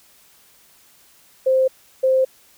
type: tone bursts at uneven times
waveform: sine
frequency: 523.3 Hz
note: C5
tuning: in tune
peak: -13 dBFS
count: 2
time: 1.46-1.68 / 2.03-2.25 s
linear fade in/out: 10 ms
effects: white hiss -53 dBFS RMS until 2.57 s